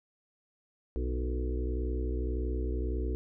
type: harmonic tone with a mistuned harmonic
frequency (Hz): 61.74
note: B1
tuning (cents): 0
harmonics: 1 / 2 / 4 / 5 / 6 / 7 / 8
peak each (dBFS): -30 / -45 / -43 / -41 / -40 / -42 / -51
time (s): 0.96-3.15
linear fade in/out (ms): 0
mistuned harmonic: 7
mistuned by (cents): +45
effects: none